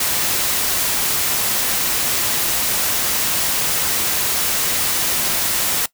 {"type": "noise", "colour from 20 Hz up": "white", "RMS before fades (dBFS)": -19, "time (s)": [0, 5.86], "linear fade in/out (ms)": 5, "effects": ["noise-tail reverb RT60 0.1 s tail -19 dB re dry"]}